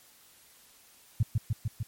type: tone with echo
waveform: sine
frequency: 110 Hz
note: A2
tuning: in tune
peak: -20 dBFS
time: 1.2-1.23 s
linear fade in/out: 5 ms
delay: 150 ms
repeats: 4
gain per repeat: -2 dB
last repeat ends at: 1.83 s
effects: white hiss -58 dBFS RMS until 1.87 s + MP3 64 kbps